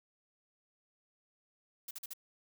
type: noise bursts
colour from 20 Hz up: blue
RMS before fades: -43 dBFS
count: 4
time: 1.88-2.135 s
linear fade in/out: 5 ms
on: 30 ms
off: 45 ms
effects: none